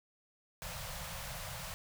pink band-stop noise, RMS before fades -43 dBFS, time 0.62-1.74 s, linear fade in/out 0 ms, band 190 to 500 Hz, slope 96 dB/octave, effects none

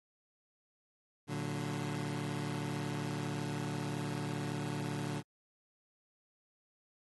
25% pulse chord, Bb augmented, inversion none, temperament equal with one note detuned, 114.21 / 146.83 / 185 Hz, Bb2 / D3 / F#3, -35 / 0 / 0 cents, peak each -38 / -34 / -39 dBFS, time 1.27-5.23 s, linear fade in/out 50 ms, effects AAC 32 kbps

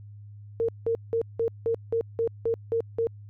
sine tone bursts, 458.7 Hz, A#4, 28 cents flat, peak -22 dBFS, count 10, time 0.6-3.07 s, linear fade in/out 0 ms, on 85 ms, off 180 ms, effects added 103 Hz sine -42 dBFS peak until 3.29 s

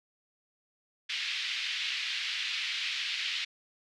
pink band-pass noise, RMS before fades -34 dBFS, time 1.09-3.45 s, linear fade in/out 10 ms, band 2200 to 4200 Hz, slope 24 dB/octave, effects none

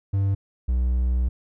triangle tone pair in turn, 98.3 / 61.93 Hz, G2 / B1, +5 / +5 cents, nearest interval minor sixth, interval 800 cents, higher first, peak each -17 dBFS, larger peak neither, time 0.13-0.35 / 0.68-1.29 s, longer second, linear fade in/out 10 ms, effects none

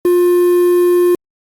triangle tone with quantisation, 353.7 Hz, F4, 22 cents sharp, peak -6 dBFS, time 0.05-1.15 s, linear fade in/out 2 ms, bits 5, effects Opus 32 kbps

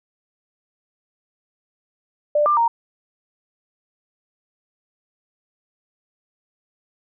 sine tone with pitch steps, 593 / 1190 / 930 Hz, D5 / D6 / A#5, +17 / +22 / -4 cents, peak -14 dBFS, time 2.35-2.68 s, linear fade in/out 5 ms, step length 110 ms, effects none

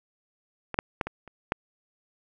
clicks, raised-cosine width 0.5 ms, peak -17 / -7 / -11 / -18 / -30 / -9 dBFS, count 6, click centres 0.743 / 0.789 / 1.012 / 1.07 / 1.277 / 1.521 s, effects none

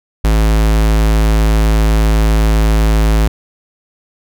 square tone, 53.9 Hz, A1, 35 cents flat, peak -9 dBFS, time 0.24-3.28 s, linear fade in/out 5 ms, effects none

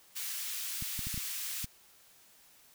white high-pass noise, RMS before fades -38 dBFS, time 0.15-1.66 s, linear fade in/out 20 ms, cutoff 1900 Hz, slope 12 dB/octave
clicks, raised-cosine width 5 ms, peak -28 dBFS, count 6, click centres 0.824 / 0.992 / 1.07 / 1.143 / 1.177 / 1.644 s
effects white hiss -61 dBFS RMS until 2.74 s

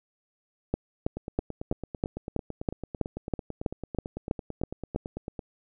two click trains, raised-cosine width 2 ms, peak -21 / -12 dBFS, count 39 / 14, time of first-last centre 1.17-5.392 / 0.74-4.961 s, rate 9 / 3.08 Hz, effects none

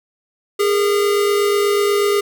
square tone pair together, 407.3 / 455.5 Hz, G#4 / A#4, -34 / -40 cents, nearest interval major second, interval 194 cents, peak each -15 / -24 dBFS, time 0.59-2.21 s, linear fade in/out 10 ms, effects none

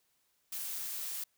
blue noise, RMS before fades -39 dBFS, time 0.52-1.24 s, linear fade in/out 5 ms, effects white hiss -75 dBFS RMS until 1.37 s

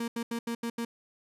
35% pulse tone bursts at uneven times, 233.1 Hz, A#3, in tune, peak -29 dBFS, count 6, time 0-0.08 / 0.16-0.23 / 0.31-0.39 / 0.47-0.55 / 0.63-0.7 / 0.78-0.85 s, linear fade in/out 5 ms, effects resampled to 32000 Hz

